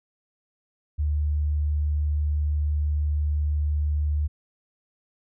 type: tone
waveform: sine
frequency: 74.5 Hz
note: D2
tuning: 25 cents sharp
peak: -21 dBFS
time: 0.98-4.28 s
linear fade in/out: 20 ms
effects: none